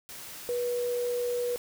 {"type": "tone in noise", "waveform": "sine", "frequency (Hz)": 485.9, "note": "B4", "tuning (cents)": -28, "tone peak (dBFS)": -27, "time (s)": [0.49, 1.56], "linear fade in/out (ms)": 0, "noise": "white", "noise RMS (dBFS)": -43, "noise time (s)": [0.09, 1.58], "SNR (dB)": 13, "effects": []}